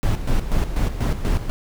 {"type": "noise with tremolo", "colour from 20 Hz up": "brown", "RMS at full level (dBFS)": -18, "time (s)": [0.03, 1.5], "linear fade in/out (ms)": 0, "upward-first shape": "square", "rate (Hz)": 4.1, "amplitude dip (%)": 65, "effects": []}